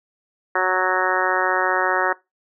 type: harmonic tone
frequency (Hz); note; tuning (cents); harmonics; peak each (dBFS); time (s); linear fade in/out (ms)
185; F#3; 0; 2 / 3 / 4 / 5 / 6 / 7 / 8 / 9 / 10; -26 / -26 / -26 / -26 / -26 / -26 / -26 / -26 / -26; 0.55-2.13; 5
effects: noise-tail reverb RT60 0.2 s tail -20 dB re dry